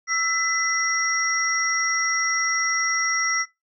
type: tone cluster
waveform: sine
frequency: 1323 / 2002 / 5630 Hz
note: E6 / B6 / F8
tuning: +6 / +23 / +13 cents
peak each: -26 / -23 / -25 dBFS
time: 0.07-3.46 s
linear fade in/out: 50 ms
effects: noise-tail reverb RT60 0.2 s tail -21 dB re dry